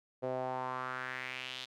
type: tone with band-pass filter sweep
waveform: sawtooth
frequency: 128.5 Hz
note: C3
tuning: 31 cents flat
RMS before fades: -39 dBFS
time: 0.22-1.66 s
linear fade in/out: 20 ms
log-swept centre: 530 to 3700 Hz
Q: 3.2
effects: none